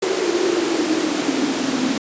pink noise with high-pass filter sweep, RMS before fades -20 dBFS, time 0.02-1.98 s, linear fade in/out 5 ms, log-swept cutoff 390 to 250 Hz, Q 9, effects resampled to 16000 Hz

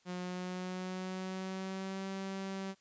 sawtooth tone with pitch glide, 180 to 192.92 Hz, F#3 to G3, -47 to -27 cents, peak -34 dBFS, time 0.05-2.75 s, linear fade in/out 50 ms, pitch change +120 cents, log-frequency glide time 0.15-2.07 s, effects white hiss -70 dBFS RMS until 2.8 s + resampled to 16000 Hz

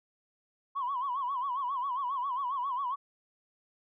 sine tone with vibrato, 1046.5 Hz, C6, in tune, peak -29 dBFS, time 0.75-2.96 s, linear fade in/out 20 ms, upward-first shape sine, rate 7.4 Hz, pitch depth 140 cents each way, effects tanh soft clip ceiling -25 dBFS

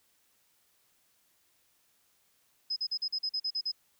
sine tone bursts, 5070 Hz, D#8, 32 cents sharp, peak -29 dBFS, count 10, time 2.7-3.718 s, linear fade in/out 10 ms, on 64 ms, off 42 ms, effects white hiss -70 dBFS RMS until 3.99 s

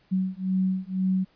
sine beating tone pair, 186.7 / 188.7 Hz, F#3 / F#3, +16 / +34 cents, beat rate 2 Hz, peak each -26 dBFS, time 0.11-1.25 s, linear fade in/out 20 ms, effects pink hiss -63 dBFS RMS until 1.35 s + resampled to 11025 Hz

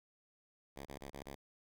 5% pulse tone bursts, 69.3 Hz, C#2, in tune, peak -35 dBFS, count 5, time 0.76-1.351 s, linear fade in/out 5 ms, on 95 ms, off 29 ms, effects none

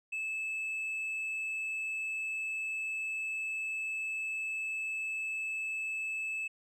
triangle tone with tanh clipping, 2613 Hz, E7, 16 cents flat, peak -34 dBFS, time 0.12-6.48 s, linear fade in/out 10 ms, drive 7 dB, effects none

